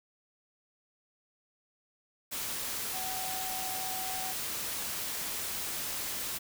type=tone in noise; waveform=sine; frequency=753 Hz; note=F#5; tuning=30 cents sharp; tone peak=-39 dBFS; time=2.93-4.33 s; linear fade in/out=20 ms; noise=white; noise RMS=-36 dBFS; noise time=2.31-6.39 s; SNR=-6 dB; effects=none